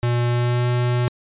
square tone with pitch glide, 120.5 to 122.39 Hz, B2 to B2, -42 to -15 cents, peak -18 dBFS, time 0.03-1.08 s, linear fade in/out 0 ms, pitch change +27 cents, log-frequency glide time 0.27-0.67 s, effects resampled to 8000 Hz

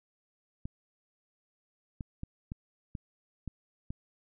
clicks, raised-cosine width 5 ms, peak -25 dBFS, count 7, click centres 0.655 / 2.008 / 2.234 / 2.519 / 2.952 / 3.477 / 3.905 s, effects none

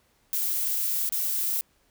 violet noise with dropouts, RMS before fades -27 dBFS, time 0.33-1.61 s, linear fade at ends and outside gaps 0 ms, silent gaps 1.091-1.123 s, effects pink hiss -66 dBFS RMS until 1.9 s

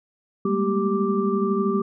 sine tone cluster, 196.7 / 208.9 / 230.4 / 390.4 / 1175 Hz, G3 / G#3 / A#3 / G4 / D6, +6 / +10 / -20 / -7 / +1 cents, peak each -25 / -27 / -28 / -23 / -29 dBFS, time 0.45-1.82 s, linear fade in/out 5 ms, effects none

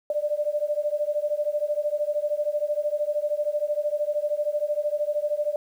sine beating tone pair, 587.3 / 600.3 Hz, D5 / D5, 0 / +38 cents, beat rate 13 Hz, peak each -26 dBFS, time 0.1-5.56 s, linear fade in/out 2 ms, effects 9-bit

